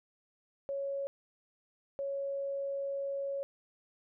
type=tone bursts at uneven times; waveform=sine; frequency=554.4 Hz; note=C#5; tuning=in tune; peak=-33 dBFS; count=2; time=0.69-1.07 / 1.99-3.43 s; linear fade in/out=0 ms; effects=none